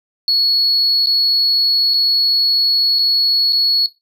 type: tone with dropouts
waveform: triangle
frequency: 4368 Hz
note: C#8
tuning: 26 cents flat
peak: -9 dBFS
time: 0.28-3.86 s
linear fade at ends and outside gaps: 1 ms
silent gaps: 1.059-1.07 / 1.937-1.941 / 2.987-2.991 / 3.524-3.53 s
effects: noise-tail reverb RT60 0.2 s tail -18 dB re dry + tanh soft clip ceiling -9 dBFS